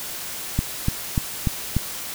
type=click train; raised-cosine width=5 ms; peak=-7 dBFS; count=5; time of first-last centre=0.59-1.766 s; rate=3.4 Hz; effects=white hiss -32 dBFS RMS until 2.14 s